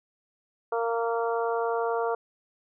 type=harmonic tone; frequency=231 Hz; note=A#3; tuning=16 cents flat; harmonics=2 / 3 / 4 / 5 / 6; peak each=-27 / -31 / -33 / -35 / -37 dBFS; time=0.72-2.15 s; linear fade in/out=5 ms; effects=none